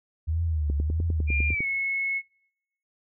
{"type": "tone with vibrato", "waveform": "sine", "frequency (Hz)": 77.4, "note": "D#2", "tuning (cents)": -9, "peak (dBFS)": -23, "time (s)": [0.27, 1.55], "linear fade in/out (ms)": 20, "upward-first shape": "triangle", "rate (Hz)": 1.6, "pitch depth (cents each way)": 160}
{"type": "click train", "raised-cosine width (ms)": 3, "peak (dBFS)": -20, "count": 10, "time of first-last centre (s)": [0.7, 1.605], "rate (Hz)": 9.94}
{"type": "tone with pitch glide", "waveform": "sine", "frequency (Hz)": [2400, 2188], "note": ["D7", "C#7"], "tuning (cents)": [37, -23], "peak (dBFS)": -25, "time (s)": [1.27, 2.22], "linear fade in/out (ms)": 50, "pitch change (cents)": -160, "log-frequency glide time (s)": [1.49, 1.66]}
{"effects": ["noise-tail reverb RT60 0.9 s tail -26 dB re dry"]}